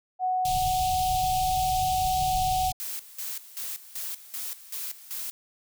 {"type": "tone with pitch glide", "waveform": "sine", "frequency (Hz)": [740, 746], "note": ["F#5", "F#5"], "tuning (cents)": [0, 14], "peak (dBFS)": -23, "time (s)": [0.19, 2.73], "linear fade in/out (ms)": 50, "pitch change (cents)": 14, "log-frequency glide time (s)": [0.44, 1.52]}
{"type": "band-stop noise", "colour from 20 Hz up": "pink", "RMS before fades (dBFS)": -32, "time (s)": [0.45, 2.72], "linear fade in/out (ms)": 2, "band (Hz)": [160, 2700], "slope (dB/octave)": 48}
{"type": "noise with tremolo", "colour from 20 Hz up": "blue", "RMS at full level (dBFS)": -34, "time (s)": [2.8, 5.31], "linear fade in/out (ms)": 0, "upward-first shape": "square", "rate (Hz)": 2.6, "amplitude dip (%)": 80}
{"effects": []}